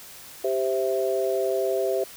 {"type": "chord", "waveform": "sine", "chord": "C major", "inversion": "second", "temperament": "equal", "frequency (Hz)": [392, 523.3, 659.3], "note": ["G4", "C5", "E5"], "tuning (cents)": [0, 0, 0], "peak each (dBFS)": [-25, -27, -27], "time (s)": [0.44, 2.04], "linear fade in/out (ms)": 5, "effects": ["white hiss -44 dBFS RMS until 2.16 s"]}